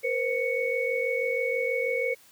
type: tone cluster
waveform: sine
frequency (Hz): 473.8 / 520 / 2223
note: A#4 / C5 / C#7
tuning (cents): +28 / -11 / +4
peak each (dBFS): -29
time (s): 0.03-2.15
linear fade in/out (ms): 20
effects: white hiss -56 dBFS RMS until 2.31 s